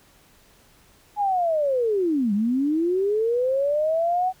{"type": "linear two-way sweep", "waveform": "sine", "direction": "down then up", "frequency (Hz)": [844, 196, 755], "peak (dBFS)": -19, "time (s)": [1.16, 4.33], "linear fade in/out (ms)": 50, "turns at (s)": 2.33, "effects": ["pink hiss -56 dBFS RMS until 4.4 s"]}